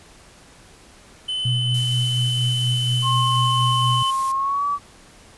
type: tone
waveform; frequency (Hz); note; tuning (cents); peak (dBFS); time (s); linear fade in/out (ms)
triangle; 3031; F#7; +41; -21; 1.28-4.11; 10
type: tone with tremolo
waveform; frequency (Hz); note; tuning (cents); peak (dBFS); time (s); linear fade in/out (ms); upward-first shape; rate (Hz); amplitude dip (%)
sine; 123.47; B2; 0; -18; 1.45-4.03; 5; sine; 4.2; 35
type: noise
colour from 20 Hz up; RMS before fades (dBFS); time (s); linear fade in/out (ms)
blue; -33; 1.74-4.32; 5
type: tone with pitch glide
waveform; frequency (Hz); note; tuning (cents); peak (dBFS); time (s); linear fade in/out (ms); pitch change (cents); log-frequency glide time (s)
sine; 1070 to 1146.8; C6 to D6; +38 to -42; -19; 3.02-4.79; 50; +120; 4.32-4.66
effects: pink hiss -48 dBFS RMS until 5.37 s + resampled to 24000 Hz